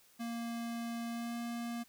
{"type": "tone with pitch glide", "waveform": "square", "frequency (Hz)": [233.1, 235.3], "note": ["A#3", "A#3"], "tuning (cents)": [0, 16], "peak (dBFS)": -38, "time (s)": [0.19, 1.84], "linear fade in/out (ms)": 20, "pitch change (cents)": 16, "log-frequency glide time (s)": [1.09, 1.35], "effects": ["white hiss -65 dBFS RMS until 1.88 s"]}